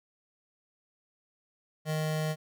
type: tone pair together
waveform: square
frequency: 155.56 / 622.2 Hz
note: D#3 / D#5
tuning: 0 / 0 cents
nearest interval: 2 octaves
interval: 2400 cents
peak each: -30 / -37 dBFS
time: 1.85-2.36 s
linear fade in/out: 50 ms
effects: none